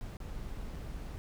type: noise with dropouts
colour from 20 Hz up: brown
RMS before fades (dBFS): -41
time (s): 0.01-1.18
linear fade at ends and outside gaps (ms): 0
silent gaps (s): 0.169-0.202 / 0.749-0.754
effects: none